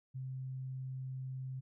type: tone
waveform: sine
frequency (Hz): 130.81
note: C3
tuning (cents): 0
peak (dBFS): -39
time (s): 0.14-1.61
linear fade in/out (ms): 20
effects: none